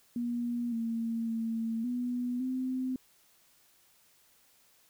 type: tone with pitch steps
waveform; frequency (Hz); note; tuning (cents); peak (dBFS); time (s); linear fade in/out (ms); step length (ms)
sine; 239.2 / 228.8 / 226.5 / 245.7 / 257.6; A#3 / A#3 / A#3 / B3 / C4; +45 / -32 / -50 / -9 / -27; -30; 0.16-2.96; 2; 560
effects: white hiss -65 dBFS RMS until 4.89 s